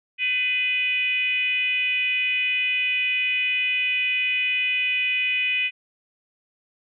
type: tone with frequency modulation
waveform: sine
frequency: 2489 Hz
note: D#7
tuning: in tune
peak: -20 dBFS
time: 0.18-5.71 s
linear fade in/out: 50 ms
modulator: 479 Hz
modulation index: 0.74
effects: none